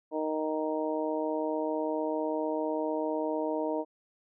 harmonic tone, 155.56 Hz, D#3, in tune, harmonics 2 / 3 / 4 / 5 / 6, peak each -33 / -34 / -33 / -43 / -37 dBFS, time 0.11-3.85 s, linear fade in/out 50 ms, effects none

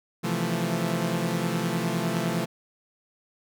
sawtooth chord, F major seventh, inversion second, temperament equal, 130.81 / 164.81 / 174.61 / 220 Hz, C3 / E3 / F3 / A3, 0 / 0 / 0 / 0 cents, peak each -30 / -26 / -25 / -27 dBFS, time 0.23-2.46 s, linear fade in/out 20 ms, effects none

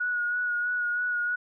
sine tone with vibrato, 1455 Hz, F#6, 29 cents flat, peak -25 dBFS, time 0-1.36 s, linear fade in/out 10 ms, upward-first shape sine, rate 3.1 Hz, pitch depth 21 cents each way, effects none

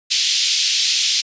white band-pass noise, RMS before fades -18 dBFS, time 0.1-1.22 s, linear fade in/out 20 ms, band 2900 to 5700 Hz, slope 24 dB/octave, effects resampled to 16000 Hz

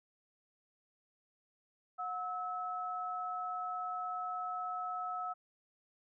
sine tone pair together, 727 / 1297.5 Hz, F#5 / E6, -31 / -28 cents, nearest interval minor seventh, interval 1003 cents, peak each -40 / -38 dBFS, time 1.98-5.34 s, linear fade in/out 20 ms, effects none

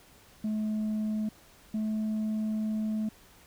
sine tone pair in turn, 214.9 / 216.3 Hz, A3 / A3, -41 / -29 cents, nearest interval unison, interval 12 cents, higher second, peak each -25 dBFS, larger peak neither, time 0.44-1.29 / 1.74-3.09 s, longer second, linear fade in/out 5 ms, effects tanh soft clip ceiling -27 dBFS + pink hiss -57 dBFS RMS until 3.46 s

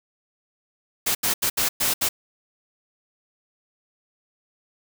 white noise bursts at uneven times, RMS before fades -22 dBFS, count 6, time 1.06-1.15 / 1.23-1.34 / 1.42-1.5 / 1.57-1.69 / 1.8-1.94 / 2.01-2.09 s, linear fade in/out 10 ms, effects none

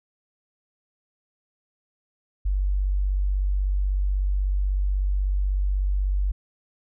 sine tone, 48.13 Hz, G1, 31 cents flat, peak -20 dBFS, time 2.45-6.32 s, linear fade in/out 10 ms, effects none

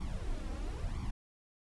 brown noise with flanger, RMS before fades -37 dBFS, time 0-1.11 s, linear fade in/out 10 ms, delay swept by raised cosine 0.88 to 3.78 ms, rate 1 Hz, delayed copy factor +0.75, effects resampled to 24000 Hz

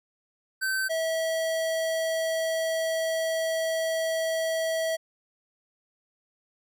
square tone pair in turn, 1543 / 648.8 Hz, G6 / E5, -28 / -28 cents, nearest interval octave + minor third, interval 1500 cents, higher first, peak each -26 dBFS, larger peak neither, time 0.61-0.89 / 0.89-4.97 s, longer second, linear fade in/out 20 ms, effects none

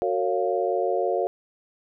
sine chord, Gb major seventh, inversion none, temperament equal with one note detuned, 370 / 456 / 554.4 / 698.5 Hz, Gb4 / Bb4 / Db5 / F5, 0 / -38 / 0 / 0 cents, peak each -27 dBFS, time 0.02-1.27 s, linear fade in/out 0 ms, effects none

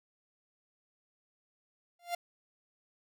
45% pulse tone with exponential growth, 696 Hz, F5, 6 cents flat, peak -29 dBFS, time 1.99-2.15 s, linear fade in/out 5 ms, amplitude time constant 33 ms, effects none

